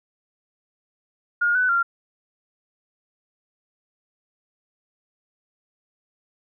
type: tone with pitch steps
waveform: sine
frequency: 1424 / 1498 / 1385 Hz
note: F6 / F#6 / F6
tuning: +33 / +21 / -15 cents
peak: -17 dBFS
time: 1.41-1.83 s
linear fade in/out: 10 ms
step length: 140 ms
effects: none